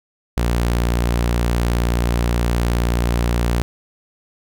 sawtooth tone, 59 Hz, A#1, 22 cents sharp, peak -12 dBFS, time 0.37-3.62 s, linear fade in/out 0 ms, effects none

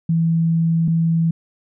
sine tone pair in turn, 164.81 / 164.81 Hz, E3 / E3, 0 / 0 cents, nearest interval unison, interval 0 cents, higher neither, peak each -14 dBFS, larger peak neither, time 0.09-0.88 / 0.88-1.31 s, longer first, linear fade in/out 5 ms, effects none

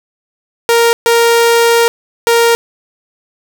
sawtooth tone bursts at uneven times, 466.2 Hz, A#4, in tune, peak -3 dBFS, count 3, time 0.69-0.93 / 1.06-1.88 / 2.27-2.55 s, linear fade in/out 0 ms, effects none

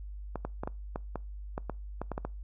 clicks, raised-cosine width 1 ms, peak -20 dBFS, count 12, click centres 0.357 / 0.45 / 0.635 / 0.675 / 0.959 / 1.157 / 1.579 / 1.697 / 2.016 / 2.117 / 2.179 / 2.25 s, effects noise-tail reverb RT60 0.3 s tail -25 dB re dry + added 50 Hz sine -39 dBFS peak until 2.43 s

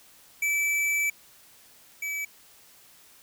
square tone pair in turn, 2312 / 2296 Hz, D7 / D7, -28 / -40 cents, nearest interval unison, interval 12 cents, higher first, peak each -24 / -30 dBFS, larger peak first, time 0.42-1.1 / 2.02-2.25 s, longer first, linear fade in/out 5 ms, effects white hiss -55 dBFS RMS until 3.22 s

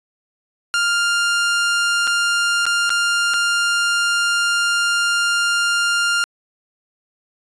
sawtooth tone with dropouts, 1400 Hz, F6, 4 cents sharp, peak -12 dBFS, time 0.74-6.24 s, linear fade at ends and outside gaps 0 ms, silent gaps 2.071-2.075 / 2.655-2.665 / 2.894-2.903 / 3.337-3.341 s, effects resampled to 22050 Hz

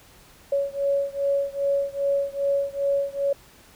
sine beating tone pair, 558 / 560.5 Hz, C#5 / C#5, +11 / +19 cents, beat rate 2.5 Hz, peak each -24 / -25 dBFS, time 0.52-3.33 s, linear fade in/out 5 ms, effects pink hiss -52 dBFS RMS until 3.75 s

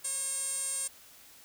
sawtooth tone with band-pass filter, 541 Hz, C#5, 42 cents flat, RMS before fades -34 dBFS, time 0.04-0.88 s, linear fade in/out 10 ms, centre 8600 Hz, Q 9.4, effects white hiss -55 dBFS RMS until 1.44 s

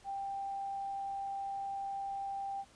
sine tone, 789 Hz, G5, 11 cents sharp, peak -36 dBFS, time 0.04-2.65 s, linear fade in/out 50 ms, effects pink hiss -62 dBFS RMS until 2.75 s + resampled to 22050 Hz

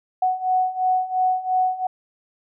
sine beating tone pair, 740 / 742.9 Hz, F#5 / F#5, 0 / +7 cents, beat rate 2.9 Hz, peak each -23 / -20 dBFS, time 0.22-1.87 s, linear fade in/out 5 ms, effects none

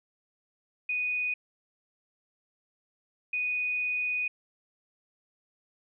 sine tone bursts at uneven times, 2481 Hz, D#7, 6 cents flat, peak -27 dBFS, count 2, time 0.89-1.34 / 3.33-4.28 s, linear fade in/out 5 ms, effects none

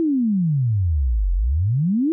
sine exponential two-way sweep, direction down then up, 339.7 to 42.34 to 339.7 Hz, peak -16 dBFS, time 0-2.12 s, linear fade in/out 0 ms, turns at 1.33 s, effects none

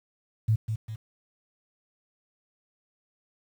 sine tone with echo, 110 Hz, A2, in tune, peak -19 dBFS, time 0.48-0.56 s, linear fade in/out 10 ms, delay 200 ms, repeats 2, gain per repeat -7 dB, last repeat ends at 0.96 s, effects 9-bit

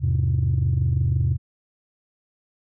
sine chord, E augmented, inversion none, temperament just, 82.41 / 103.01 / 128.76 Hz, E2 / G#2 / B#2, 0 / -14 / -27 cents, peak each -21 / -23 / -20 dBFS, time 0-1.38 s, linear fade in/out 50 ms, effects tanh soft clip ceiling -13 dBFS

